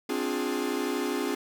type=chord; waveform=45% pulse; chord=D half-diminished seventh; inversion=third; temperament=equal with one note detuned; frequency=261.6 / 293.7 / 353.7 / 415.3 Hz; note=C4 / D4 / F4 / Ab4; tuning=0 / 0 / +22 / 0 cents; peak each=-33 dBFS; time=0.09-1.35 s; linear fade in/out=5 ms; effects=none